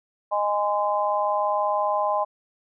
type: harmonic tone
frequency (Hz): 206.1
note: G#3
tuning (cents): -13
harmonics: 3 / 4 / 5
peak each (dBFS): -25 / -25 / -25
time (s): 0.31-2.25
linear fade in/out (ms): 20
effects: none